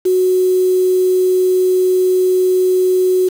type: tone with quantisation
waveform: sine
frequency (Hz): 369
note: F#4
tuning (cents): -5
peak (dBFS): -10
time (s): 0.05-3.29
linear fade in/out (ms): 10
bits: 5
effects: none